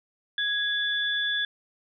sine tone pair together, 1661.2 / 3452 Hz, G#6 / A7, 0 / -34 cents, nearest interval octave + minor second, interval 1266 cents, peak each -27 / -27 dBFS, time 0.38-1.45 s, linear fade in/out 2 ms, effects none

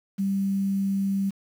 sine tone with quantisation, 195.9 Hz, G3, 1 cent flat, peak -22 dBFS, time 0.18-1.31 s, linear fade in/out 20 ms, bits 8, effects none

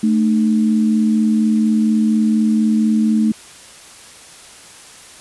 sine tone pair together, 220 / 304.2 Hz, A3 / D#4, 0 / -39 cents, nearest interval tritone, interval 561 cents, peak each -12 / -21 dBFS, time 0.03-3.32 s, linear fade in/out 5 ms, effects white hiss -40 dBFS RMS until 5.2 s + resampled to 24000 Hz

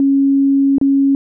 sine tone with dropouts, 275.3 Hz, C#4, 12 cents flat, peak -9 dBFS, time 0-1.15 s, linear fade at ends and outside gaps 1 ms, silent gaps 0.783-0.813 s, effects none

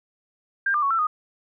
sine tone with pitch steps, 1594 / 1196 / 1113 / 1338 / 1237 Hz, G6 / D6 / C#6 / E6 / D#6, +28 / +31 / +7 / +25 / -10 cents, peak -19 dBFS, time 0.66-1.07 s, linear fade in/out 5 ms, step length 82 ms, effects none

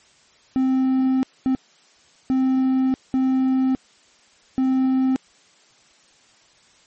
triangle tone bursts at uneven times, 261.6 Hz, C4, in tune, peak -14 dBFS, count 5, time 0.56-1.23 / 1.46-1.55 / 2.3-2.94 / 3.14-3.75 / 4.58-5.16 s, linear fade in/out 0 ms, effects white hiss -55 dBFS RMS until 6.86 s + MP3 32 kbps

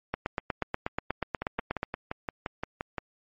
two click trains, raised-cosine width 0.5 ms, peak -13 / -16 dBFS, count 15 / 10, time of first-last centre 0.14-1.831 / 1.42-2.982 s, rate 8.28 / 5.76 Hz, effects MP3 32 kbps

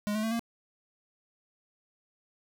square tone with pitch steps, 207.7 / 215.4 / 223.4 / 231.7 Hz, G#3 / A3 / A3 / A#3, 0 / -37 / +27 / -10 cents, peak -29 dBFS, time 0.07-0.394 s, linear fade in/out 0 ms, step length 81 ms, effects none

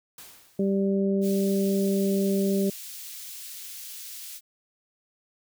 white noise with exponential decay, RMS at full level -43 dBFS, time 0.18-1.01 s, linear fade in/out 2 ms, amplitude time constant 180 ms
harmonic tone, 196 Hz, G3, in tune, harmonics 1 / 2 / 3, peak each -23 / -26 / -33 dBFS, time 0.59-2.7 s, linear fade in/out 5 ms
white high-pass noise, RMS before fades -40 dBFS, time 1.21-4.41 s, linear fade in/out 50 ms, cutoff 3000 Hz, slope 12 dB/octave
effects none

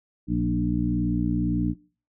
harmonic tone with a mistuned harmonic, 59.5 Hz, A#1, 36 cents sharp, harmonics 1 / 2 / 3 / 4 / 5, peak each -30 / -30 / -26 / -29 / -26 dBFS, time 0.27-1.75 s, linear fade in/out 50 ms, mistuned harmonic 4, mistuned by -15 cents, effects noise-tail reverb RT60 0.4 s tail -22 dB re dry

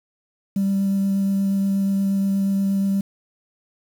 sine tone with vibrato, 196 Hz, G3, in tune, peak -16 dBFS, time 0.56-3.01 s, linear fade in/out 5 ms, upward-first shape sine, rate 8.4 Hz, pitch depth 9 cents each way, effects tanh soft clip ceiling -14 dBFS + 7-bit

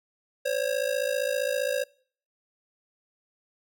square ring-modulated tone, 543 Hz, C#5, 36 cents flat, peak -23 dBFS, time 0.45-1.84 s, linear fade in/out 10 ms, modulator 27.6 Hz, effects noise-tail reverb RT60 0.5 s tail -24 dB re dry

